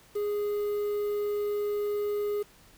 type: tone with quantisation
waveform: triangle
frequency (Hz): 413.7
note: G#4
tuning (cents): -7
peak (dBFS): -25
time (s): 0.15-2.43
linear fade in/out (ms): 10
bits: 8
effects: pink hiss -57 dBFS RMS until 2.77 s